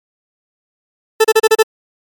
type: tone bursts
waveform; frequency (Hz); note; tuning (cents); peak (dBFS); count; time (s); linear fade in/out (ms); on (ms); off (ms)
40% pulse; 440; A4; 0; -5; 6; 1.2-1.63; 10; 45; 32
effects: MP3 96 kbps